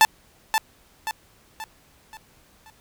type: tone with echo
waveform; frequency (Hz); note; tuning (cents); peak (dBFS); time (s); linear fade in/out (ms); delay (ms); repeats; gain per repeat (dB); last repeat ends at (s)
sawtooth; 880; A5; 0; -7; 0.01-0.05; 0; 530; 5; -7; 2.7
effects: pink hiss -57 dBFS RMS until 2.8 s